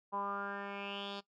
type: tone with low-pass filter sweep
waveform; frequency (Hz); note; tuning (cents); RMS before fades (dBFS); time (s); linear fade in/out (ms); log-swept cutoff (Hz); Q
10% pulse; 200; G3; +35; -41; 0.12-1.21; 20; 940 to 4200; 6.3
effects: noise-tail reverb RT60 0.1 s tail -18 dB re dry